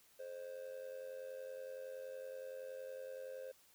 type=tone with amplitude modulation; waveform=triangle; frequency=524 Hz; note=C5; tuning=2 cents sharp; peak=-40 dBFS; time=0.19-3.52 s; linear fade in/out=10 ms; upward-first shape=sine; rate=90.7 Hz; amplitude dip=75%; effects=white hiss -68 dBFS RMS until 3.74 s